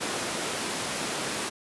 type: high-pass noise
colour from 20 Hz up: pink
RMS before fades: -31 dBFS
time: 0-1.5 s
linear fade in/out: 20 ms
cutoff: 230 Hz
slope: 12 dB/octave
effects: resampled to 24000 Hz